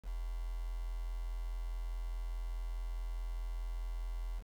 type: tone with quantisation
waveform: sine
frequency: 42.39 Hz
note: E1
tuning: 49 cents sharp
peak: -36 dBFS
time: 0.03-4.43 s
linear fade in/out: 50 ms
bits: 9
effects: none